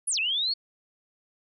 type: linear two-way sweep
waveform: sine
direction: down then up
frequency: 10990 to 2489 to 4458 Hz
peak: -24 dBFS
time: 0.07-0.54 s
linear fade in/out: 10 ms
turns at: 0.19 s
effects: none